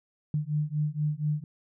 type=beating tone pair; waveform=sine; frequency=148.3 / 152.5 Hz; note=D3 / D#3; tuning=+17 / -34 cents; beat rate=4.2 Hz; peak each=-29 dBFS; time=0.34-1.44 s; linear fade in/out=2 ms; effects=none